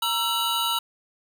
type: tone cluster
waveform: square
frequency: 935 / 1340 / 2949 / 3823 Hz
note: A#5 / E6 / F#7 / A#7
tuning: +5 / +28 / -6 / +43 cents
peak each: -29 dBFS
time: 0.02-0.79 s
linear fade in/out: 5 ms
effects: none